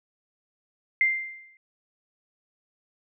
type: tone with exponential decay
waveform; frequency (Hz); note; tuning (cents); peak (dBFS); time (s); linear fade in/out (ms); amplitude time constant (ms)
sine; 2093; C7; 0; -16; 1.01-1.57; 1; 120
effects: none